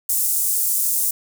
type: high-pass noise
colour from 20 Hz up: pink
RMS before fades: -20 dBFS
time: 0.09-1.11 s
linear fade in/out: 5 ms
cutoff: 8100 Hz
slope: 24 dB/octave
effects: none